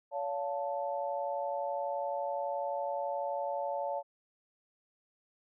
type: chord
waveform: sine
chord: Db augmented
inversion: none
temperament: equal with one note detuned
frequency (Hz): 566.7 / 698.5 / 880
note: Db5 / F5 / A5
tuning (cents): +38 / 0 / 0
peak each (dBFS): -35 / -38 / -37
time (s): 0.11-4.03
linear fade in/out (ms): 50
effects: none